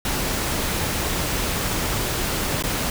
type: noise with dropouts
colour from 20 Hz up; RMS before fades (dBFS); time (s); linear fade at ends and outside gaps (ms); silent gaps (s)
pink; -24; 0.05-2.9; 2; 2.625-2.637
effects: none